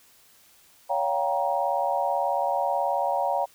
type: chord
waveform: sine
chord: G half-diminished seventh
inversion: second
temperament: just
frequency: 564.5 / 705.6 / 784 / 940.8 Hz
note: Db5 / F5 / G5 / Bb5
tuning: +31 / +18 / 0 / +16 cents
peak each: -28 dBFS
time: 0.89-3.46 s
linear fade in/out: 20 ms
effects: white hiss -57 dBFS RMS until 3.54 s